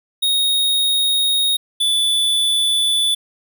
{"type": "tone pair in turn", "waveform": "square", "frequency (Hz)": [3740, 3473], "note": ["A#7", "A7"], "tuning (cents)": [5, -23], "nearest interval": "minor second", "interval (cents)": 128, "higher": "first", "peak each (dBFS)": [-15, -15], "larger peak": "neither", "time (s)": [[0.22, 1.57], [1.8, 3.15]], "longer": "neither", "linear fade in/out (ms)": 10, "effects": []}